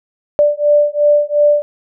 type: beating tone pair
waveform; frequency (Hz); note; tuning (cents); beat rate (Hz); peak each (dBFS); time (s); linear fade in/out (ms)
sine; 587.3 / 590.1; D5 / D5; 0 / +8; 2.8; -12; 0.39-1.62; 0
effects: none